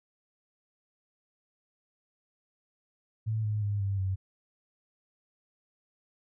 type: tone with pitch steps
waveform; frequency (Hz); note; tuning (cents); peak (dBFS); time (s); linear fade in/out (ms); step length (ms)
sine; 110 / 106.07 / 102.28 / 98.62 / 95.1; A2 / G#2 / G#2 / G2 / F#2; 0 / +37 / -26 / +11 / +48; -27; 3.26-4.16; 20; 180
effects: none